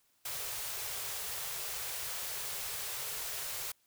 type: band-stop noise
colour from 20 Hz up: white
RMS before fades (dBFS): -39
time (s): 0.25-3.72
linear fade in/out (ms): 5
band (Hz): 160 to 370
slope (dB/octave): 96
effects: white hiss -72 dBFS RMS until 3.86 s